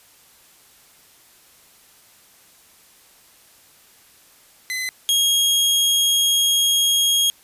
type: tone pair in turn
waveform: sawtooth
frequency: 2029 / 3272 Hz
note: B6 / G#7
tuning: +46 / -26 cents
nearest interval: minor sixth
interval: 828 cents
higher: second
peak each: -20 / -12 dBFS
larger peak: second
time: 4.7-4.89 / 5.09-7.3 s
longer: second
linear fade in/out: 0 ms
effects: white hiss -52 dBFS RMS until 7.43 s + resampled to 32000 Hz